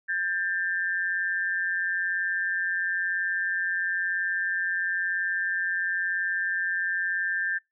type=tone pair together; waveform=sine; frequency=1596 / 1777 Hz; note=G6 / A6; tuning=+31 / +17 cents; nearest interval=major second; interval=186 cents; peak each=-28 dBFS; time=0.08-7.59 s; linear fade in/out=20 ms; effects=noise-tail reverb RT60 0.2 s tail -26 dB re dry